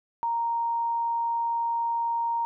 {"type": "tone", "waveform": "sine", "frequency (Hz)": 931, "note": "A#5", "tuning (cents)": -2, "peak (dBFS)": -24, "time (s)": [0.23, 2.45], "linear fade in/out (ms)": 0, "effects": []}